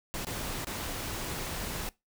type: noise with dropouts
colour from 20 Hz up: pink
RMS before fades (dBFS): -36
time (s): 0.14-1.89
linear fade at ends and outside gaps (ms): 0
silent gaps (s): 0.248-0.269 / 0.646-0.67
effects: noise-tail reverb RT60 0.2 s tail -21 dB re dry